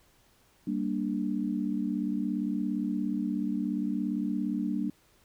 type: chord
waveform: sine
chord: G minor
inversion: none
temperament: equal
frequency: 196 / 233.1 / 293.7 Hz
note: G3 / Bb3 / D4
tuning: 0 / 0 / 0 cents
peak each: -32 dBFS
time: 0.67-4.9 s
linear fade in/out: 5 ms
effects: pink hiss -64 dBFS RMS until 5.24 s